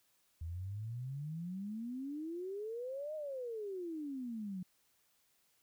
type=exponential two-way sweep; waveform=sine; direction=up then down; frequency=79.2 to 628 to 178.3 Hz; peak=-39 dBFS; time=0.41-4.63 s; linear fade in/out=5 ms; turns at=3.15 s; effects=white hiss -74 dBFS RMS until 5.62 s